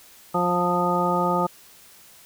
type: harmonic tone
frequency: 176.8 Hz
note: F3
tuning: 22 cents sharp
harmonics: 1 / 2 / 3 / 4 / 5 / 7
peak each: -26 / -28 / -27 / -29 / -25 / -25 dBFS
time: 0.34-1.47 s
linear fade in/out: 10 ms
effects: white hiss -50 dBFS RMS until 2.25 s